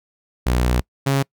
sawtooth tone pair in turn, 61.3 / 137.35 Hz, B1 / C#3, -12 / -16 cents, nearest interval octave + major second, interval 1396 cents, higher second, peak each -12 dBFS, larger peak neither, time 0.46-0.81 / 1.06-1.23 s, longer first, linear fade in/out 10 ms, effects noise-tail reverb RT60 0.1 s tail -26 dB re dry

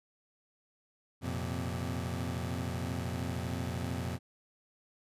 25% pulse chord, F suspended fourth, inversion none, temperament equal with one note detuned, 87.31 / 116.54 / 129.46 Hz, F2 / Bb2 / C3, 0 / 0 / -18 cents, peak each -33 / -35 / -36 dBFS, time 1.21-4.19 s, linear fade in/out 50 ms, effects resampled to 32000 Hz

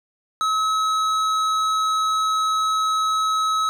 sine tone with hard clipping, 1286 Hz, E6, 43 cents flat, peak -20 dBFS, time 0.41-3.69 s, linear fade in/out 0 ms, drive 11 dB, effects none

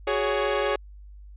sawtooth chord, F# suspended second, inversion none, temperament equal with one note detuned, 370 / 415.3 / 558.5 Hz, F#4 / G#4 / C#5, 0 / 0 / +13 cents, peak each -27 / -22 / -22 dBFS, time 0.07-0.76 s, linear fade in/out 5 ms, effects added 50 Hz sine -42 dBFS peak until 1.36 s + resampled to 8000 Hz

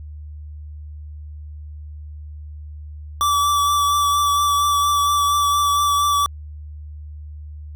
square tone with vibrato, 1156 Hz, D6, 28 cents flat, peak -16 dBFS, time 3.21-6.26 s, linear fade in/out 0 ms, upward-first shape triangle, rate 4.3 Hz, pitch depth 21 cents each way, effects added 75 Hz sine -32 dBFS peak until 7.75 s

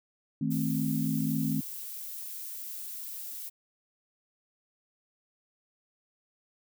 sine chord, A diminished, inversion second, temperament just, 158.4 / 220 / 264 Hz, Eb3 / A3 / C4, +31 / 0 / +16 cents, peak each -31 dBFS, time 0.41-1.61 s, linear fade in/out 5 ms
violet noise, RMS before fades -40 dBFS, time 0.5-3.5 s, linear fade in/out 20 ms
effects none

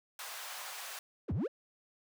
pink high-pass noise, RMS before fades -44 dBFS, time 0.19-0.99 s, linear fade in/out 2 ms, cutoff 730 Hz, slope 24 dB/octave
triangle exponential two-way sweep, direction down then up, 622.3 to 75 to 622.3 Hz, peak -29 dBFS, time 1.28-1.48 s, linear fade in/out 20 ms, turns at 1.33 s
effects none

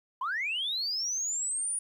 sine linear sweep, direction up, 962 to 9700 Hz, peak -28 dBFS, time 0.21-1.79 s, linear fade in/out 5 ms, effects tanh soft clip ceiling -25 dBFS + 11-bit

